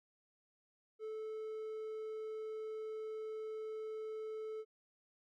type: tone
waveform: triangle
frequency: 436.2 Hz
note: A4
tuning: 15 cents flat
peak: -39 dBFS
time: 0.99-4.65 s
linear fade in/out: 50 ms
effects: none